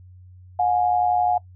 sine tone pair together, 723 / 834.5 Hz, F#5 / G#5, -40 / +8 cents, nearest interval major second, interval 248 cents, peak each -18 / -23 dBFS, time 0.59-1.38 s, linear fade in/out 5 ms, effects noise-tail reverb RT60 0.1 s tail -23 dB re dry + added 91 Hz sine -43 dBFS peak until 1.55 s

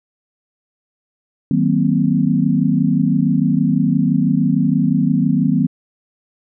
sine chord, C half-diminished seventh, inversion first, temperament just, 156.98 / 188.37 / 235.5 / 261.6 Hz, Eb3 / Gb3 / Bb3 / C4, +16 / +31 / +18 / 0 cents, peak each -18 dBFS, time 1.51-5.67 s, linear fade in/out 2 ms, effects none

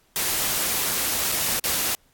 white noise with dropouts, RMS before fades -24 dBFS, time 0.16-1.95 s, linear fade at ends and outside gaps 0 ms, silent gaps 1.318-1.322 / 1.595-1.64 s, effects pink hiss -62 dBFS RMS until 2.13 s + AAC 64 kbps

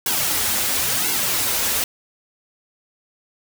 white noise with flanger, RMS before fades -21 dBFS, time 0.06-1.84 s, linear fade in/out 2 ms, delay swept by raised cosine 1.6 to 7 ms, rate 0.97 Hz, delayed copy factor -0.95, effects none

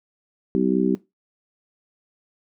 harmonic tone, 64 Hz, C2, 38 cents flat, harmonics 3 / 4 / 5 / 6, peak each -23 / -23 / -23 / -23 dBFS, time 0.55-0.95 s, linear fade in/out 0 ms, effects noise-tail reverb RT60 0.2 s tail -18 dB re dry

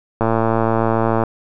click train, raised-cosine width 1 ms, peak -3 dBFS, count 117, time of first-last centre 0.21-1.237 s, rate 113 Hz, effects none

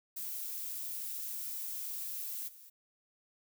violet noise with level steps, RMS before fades -40 / -55 dBFS, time 0.16-2.7 s, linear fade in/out 10 ms, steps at 2.47 s, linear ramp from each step 20 ms, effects none

